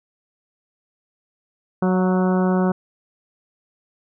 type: harmonic tone with a mistuned harmonic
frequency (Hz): 185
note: F#3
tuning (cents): 0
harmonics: 1 / 2 / 3 / 4 / 5 / 6 / 7 / 8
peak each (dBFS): -17 / -23 / -27 / -29 / -31 / -33 / -34 / -35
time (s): 1.82-2.72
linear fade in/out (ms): 5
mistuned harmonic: 4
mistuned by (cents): -22
effects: none